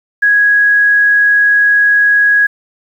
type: tone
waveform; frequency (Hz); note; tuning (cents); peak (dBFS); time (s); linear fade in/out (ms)
sine; 1661.2; G#6; 0; -6; 0.22-2.47; 10
effects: 7-bit